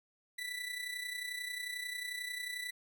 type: tone with amplitude modulation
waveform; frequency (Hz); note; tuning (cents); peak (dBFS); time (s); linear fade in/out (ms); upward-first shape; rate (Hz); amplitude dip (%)
30% pulse; 1975.5; B6; 0; -33; 0.38-2.71; 10; sine; 31.2; 60
effects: none